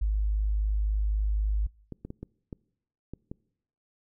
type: tone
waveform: sine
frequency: 51.91 Hz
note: G#1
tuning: in tune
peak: -23 dBFS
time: 0.01-1.67 s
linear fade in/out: 10 ms
type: clicks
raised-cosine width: 3 ms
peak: -25 dBFS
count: 7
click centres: 1.923 / 2.05 / 2.104 / 2.23 / 2.528 / 3.136 / 3.315 s
effects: noise-tail reverb RT60 0.8 s tail -25 dB re dry